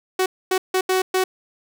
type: tone bursts at uneven times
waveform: sawtooth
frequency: 373.9 Hz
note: F#4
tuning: 18 cents sharp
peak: -13 dBFS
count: 5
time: 0.19-0.26 / 0.51-0.58 / 0.74-0.81 / 0.89-1.02 / 1.14-1.24 s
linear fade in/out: 5 ms
effects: none